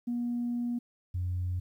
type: tone pair in turn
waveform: sine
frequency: 240.1 / 89.94 Hz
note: B3 / F#2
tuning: -49 / -49 cents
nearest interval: octave + perfect fourth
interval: 1700 cents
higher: first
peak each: -28 dBFS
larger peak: neither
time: 0.07-0.79 / 1.14-1.6 s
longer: first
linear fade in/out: 10 ms
effects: tanh soft clip ceiling -25 dBFS + 11-bit